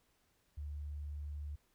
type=tone; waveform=sine; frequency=73.42 Hz; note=D2; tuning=in tune; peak=-40 dBFS; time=0.57-1.56 s; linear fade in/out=10 ms; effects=pink hiss -75 dBFS RMS until 1.74 s